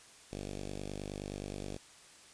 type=tone with notch filter; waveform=5% pulse; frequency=49.54 Hz; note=G1; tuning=19 cents sharp; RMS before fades=-42 dBFS; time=0.31-1.78 s; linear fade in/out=20 ms; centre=1400 Hz; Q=0.81; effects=white hiss -57 dBFS RMS until 2.33 s + resampled to 22050 Hz